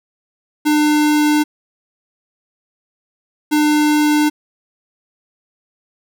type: tone pair in turn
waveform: square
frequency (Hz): 300.2 / 300.2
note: D4 / D4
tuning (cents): +38 / +38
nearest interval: unison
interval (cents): 0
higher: neither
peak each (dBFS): -12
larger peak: neither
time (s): 0.65-1.44 / 3.51-4.3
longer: neither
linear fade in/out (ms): 20
effects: none

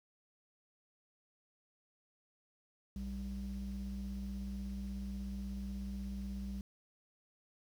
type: ring-modulated tone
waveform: triangle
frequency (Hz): 128.2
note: C3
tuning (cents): -35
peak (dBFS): -32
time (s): 2.96-6.61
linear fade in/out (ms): 2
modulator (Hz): 68.2
effects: tanh soft clip ceiling -34 dBFS + 10-bit

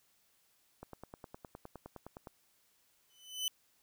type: click train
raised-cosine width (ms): 1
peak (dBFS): -32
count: 15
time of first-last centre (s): 0.83-2.272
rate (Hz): 9.71
type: tone with exponential growth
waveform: sawtooth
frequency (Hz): 3015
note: F#7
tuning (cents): +32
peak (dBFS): -27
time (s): 3.1-3.48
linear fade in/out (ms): 1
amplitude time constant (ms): 82
effects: white hiss -72 dBFS RMS until 3.82 s

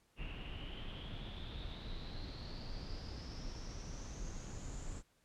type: noise with low-pass filter sweep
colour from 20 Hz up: brown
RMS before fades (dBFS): -45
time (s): 0.16-5.03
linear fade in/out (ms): 50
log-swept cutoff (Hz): 2700 to 7500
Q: 9.5
effects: pink hiss -74 dBFS RMS until 5.24 s + low-pass 12000 Hz 12 dB/octave

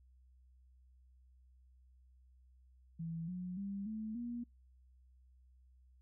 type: tone with pitch steps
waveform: sine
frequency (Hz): 164.9 / 180.87 / 198.38 / 217.6 / 238.7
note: E3 / F#3 / G3 / A3 / A#3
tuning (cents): +1 / -39 / +21 / -19 / +41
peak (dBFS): -39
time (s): 2.99-4.44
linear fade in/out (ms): 10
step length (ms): 290
effects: noise-tail reverb RT60 0.2 s tail -26 dB re dry + added 63 Hz sine -62 dBFS peak until 6.01 s

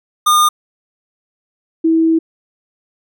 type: tone pair in turn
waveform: square / sine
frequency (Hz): 1215 / 325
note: D#6 / E4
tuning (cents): -42 / -24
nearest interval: octave + major seventh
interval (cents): 2282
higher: first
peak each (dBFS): -9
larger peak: neither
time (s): 0.26-0.49 / 1.84-2.19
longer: second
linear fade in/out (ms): 10
effects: none

